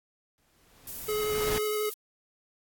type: noise with exponential growth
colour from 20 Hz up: pink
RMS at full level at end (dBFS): -31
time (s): 0.38-1.58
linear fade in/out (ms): 0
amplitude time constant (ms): 260
type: noise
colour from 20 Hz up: violet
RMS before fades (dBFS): -38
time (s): 0.87-1.94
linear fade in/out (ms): 2
type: tone with vibrato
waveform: square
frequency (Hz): 424.6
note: G#4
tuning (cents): +38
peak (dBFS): -28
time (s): 1.08-1.9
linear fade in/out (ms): 10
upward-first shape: square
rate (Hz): 11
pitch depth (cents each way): 8
effects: AAC 64 kbps